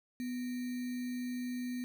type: tone with sample-and-hold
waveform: sine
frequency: 247.7 Hz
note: B3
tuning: 5 cents sharp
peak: -35 dBFS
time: 0.2-1.84 s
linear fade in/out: 0 ms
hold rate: 2100 Hz
effects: none